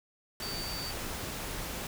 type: tone in noise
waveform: sine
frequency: 4600 Hz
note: D8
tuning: 37 cents flat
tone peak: -38 dBFS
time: 0.42-0.91 s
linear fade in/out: 2 ms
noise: pink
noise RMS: -38 dBFS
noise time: 0.4-1.87 s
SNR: -3 dB
effects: none